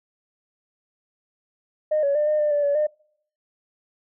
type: tone with pitch steps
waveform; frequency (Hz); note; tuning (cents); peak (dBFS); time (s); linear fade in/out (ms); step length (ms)
sine; 613 / 563 / 598 / 608 / 598 / 583 / 571 / 605; D#5 / C#5 / D5 / D#5 / D5 / D5 / D5 / D#5; -26 / +27 / +31 / -40 / +31 / -13 / -49 / -49; -17; 1.91-2.87; 10; 120
effects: noise-tail reverb RT60 0.6 s tail -26 dB re dry + tanh soft clip ceiling -14 dBFS